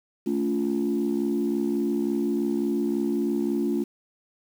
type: chord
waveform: sine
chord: A augmented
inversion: none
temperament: equal with one note detuned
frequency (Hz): 220 / 283.5 / 349.2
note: A3 / C#4 / E#4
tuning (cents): 0 / +39 / 0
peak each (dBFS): -26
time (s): 0.26-3.84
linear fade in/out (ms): 10
effects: tanh soft clip ceiling -16 dBFS + 8-bit